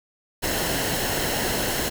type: noise with comb filter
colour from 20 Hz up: pink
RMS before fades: -25 dBFS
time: 0.42-1.9 s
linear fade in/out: 20 ms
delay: 0.84 ms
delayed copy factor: -0.5
effects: none